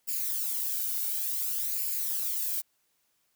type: noise with flanger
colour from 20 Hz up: violet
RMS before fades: -31 dBFS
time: 0.07-2.62 s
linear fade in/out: 20 ms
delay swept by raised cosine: 0.41 to 1.38 ms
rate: 0.56 Hz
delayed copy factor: +0.6
effects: white hiss -73 dBFS RMS until 3.35 s